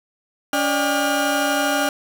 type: tone cluster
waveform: 35% pulse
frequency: 282.8 / 598 / 801 / 1427 Hz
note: C#4 / D5 / G5 / F6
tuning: +35 / +31 / +37 / +37 cents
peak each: -22 dBFS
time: 0.53-1.89 s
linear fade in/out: 2 ms
effects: none